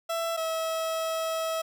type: tone pair in turn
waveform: 30% pulse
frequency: 665 / 647.6 Hz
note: E5 / E5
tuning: +15 / -31 cents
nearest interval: unison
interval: 46 cents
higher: first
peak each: -25 dBFS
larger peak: neither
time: 0.09-0.37 / 0.37-1.62 s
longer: second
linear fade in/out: 10 ms
effects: none